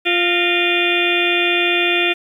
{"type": "harmonic tone with a mistuned harmonic", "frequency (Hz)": 349.2, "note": "F4", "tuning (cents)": 0, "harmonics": [1, 2, 4, 5, 6, 7, 8, 9, 10], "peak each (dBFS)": [-20, -25, -26, -25, -30, -18, -23, -29, -23], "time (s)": [0.05, 2.14], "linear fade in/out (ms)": 20, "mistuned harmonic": 5, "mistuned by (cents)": 85, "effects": ["8-bit"]}